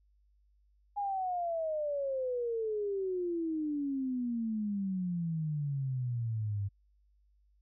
sine exponential sweep, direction down, 826 to 98 Hz, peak -31 dBFS, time 0.96-6.69 s, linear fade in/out 20 ms, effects added 50 Hz sine -65 dBFS peak until 7.61 s

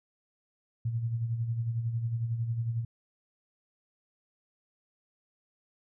sine tone with tremolo, 115.8 Hz, A#2, 11 cents flat, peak -26 dBFS, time 0.85-2.85 s, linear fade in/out 5 ms, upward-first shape sine, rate 11 Hz, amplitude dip 55%, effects none

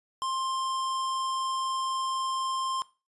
square tone, 1054 Hz, C6, 12 cents sharp, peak -29 dBFS, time 0.22-2.82 s, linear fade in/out 0 ms, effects noise-tail reverb RT60 0.3 s tail -19 dB re dry + resampled to 24000 Hz

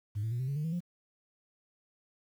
sine tone with pitch steps, 103.6 / 111.68 / 120.39 / 129.78 / 139.9 / 150.81 / 162.57 / 175.24 Hz, G#2 / A2 / B2 / C3 / C#3 / D3 / E3 / F3, -4 / +26 / -44 / -14 / +16 / +46 / -24 / +6 cents, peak -29 dBFS, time 0.15-0.806 s, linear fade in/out 20 ms, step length 82 ms, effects tanh soft clip ceiling -28 dBFS + 10-bit

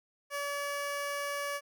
15% pulse tone, 571 Hz, D5, 49 cents flat, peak -27 dBFS, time 0.3-1.61 s, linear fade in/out 50 ms, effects none

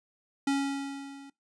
square tone with level ramp, 277.2 Hz, C#4, in tune, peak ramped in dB -24 to -47 dBFS, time 0.47-1.3 s, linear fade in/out 5 ms, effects noise-tail reverb RT60 0.2 s tail -22 dB re dry + resampled to 22050 Hz

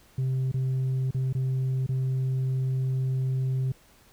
sine tone with dropouts, 130.81 Hz, C3, in tune, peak -21 dBFS, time 0.18-3.72 s, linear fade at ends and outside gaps 5 ms, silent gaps 0.517-0.541 / 1.109-1.145 / 1.328-1.349 / 1.865-1.89 s, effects tanh soft clip ceiling -23 dBFS + pink hiss -58 dBFS RMS until 4.12 s

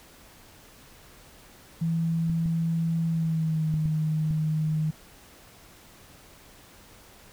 sine tone with pitch glide, 164.9 to 155.64 Hz, E3 to D#3, +1 to +1 cents, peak -23 dBFS, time 1.81-4.91 s, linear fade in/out 10 ms, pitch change -100 cents, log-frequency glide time 3.06-3.74 s
clicks, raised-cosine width 5 ms, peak -23 dBFS, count 5, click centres 2.298 / 2.459 / 3.74 / 3.857 / 4.308 s
effects pink hiss -52 dBFS RMS until 7.32 s

